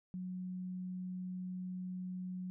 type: tone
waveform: sine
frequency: 183.2 Hz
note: F#3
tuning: 17 cents flat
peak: -39 dBFS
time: 0.14-2.5 s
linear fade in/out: 0 ms
effects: none